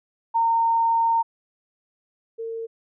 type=tone pair in turn; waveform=sine; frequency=917 / 454.3 Hz; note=A#5 / A#4; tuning=-29 / -45 cents; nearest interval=octave; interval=1216 cents; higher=first; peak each=-17 / -28 dBFS; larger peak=first; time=0.34-1.23 / 2.38-2.67 s; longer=first; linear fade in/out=20 ms; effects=none